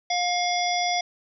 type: harmonic tone with a mistuned harmonic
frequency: 709 Hz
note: F5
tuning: 26 cents sharp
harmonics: 1 / 3 / 5 / 7 / 8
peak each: -24 / -29 / -31 / -32 / -33 dBFS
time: 0.1-1.01 s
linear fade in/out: 5 ms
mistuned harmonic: 5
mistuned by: -61 cents
effects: none